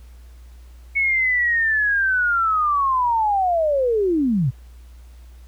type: linear sweep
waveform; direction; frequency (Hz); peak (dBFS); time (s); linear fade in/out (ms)
sine; down; 2217 to 112.8; -16; 0.95-4.51; 20
effects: added 60 Hz sine -40 dBFS peak until 5.47 s + pink hiss -57 dBFS RMS until 5.47 s